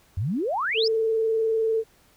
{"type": "exponential sweep", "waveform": "sine", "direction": "up", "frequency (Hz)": [83, 5450], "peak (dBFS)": -23, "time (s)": [0.17, 0.88], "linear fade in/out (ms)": 5}
{"type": "tone with vibrato", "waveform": "sine", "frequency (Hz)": 445.5, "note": "A4", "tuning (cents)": 22, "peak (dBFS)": -20, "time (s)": [0.74, 1.84], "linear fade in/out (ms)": 50, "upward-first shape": "square", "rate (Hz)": 20, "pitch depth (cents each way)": 21}
{"effects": ["pink hiss -59 dBFS RMS until 2.16 s"]}